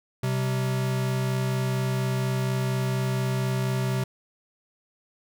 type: tone pair together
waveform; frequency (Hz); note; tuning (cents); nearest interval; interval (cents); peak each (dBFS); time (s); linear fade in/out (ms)
square; 128.9 / 193.13; C3 / G3; -26 / -26; perfect fifth; 700; -25 / -33; 0.23-4.04; 5
effects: none